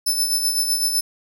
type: tone with tremolo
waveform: 20% pulse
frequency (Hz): 5274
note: E8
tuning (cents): 0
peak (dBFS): -11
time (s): 0.06-1.01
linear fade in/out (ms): 10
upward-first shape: sine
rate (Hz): 7.9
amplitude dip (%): 50
effects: none